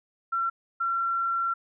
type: tone pair in turn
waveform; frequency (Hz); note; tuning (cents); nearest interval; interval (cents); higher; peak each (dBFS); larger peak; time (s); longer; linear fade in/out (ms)
sine; 1357 / 1362; E6 / F6; +50 / -44; unison; 6; second; -24; neither; 0.32-0.5 / 0.8-1.54; second; 10
effects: none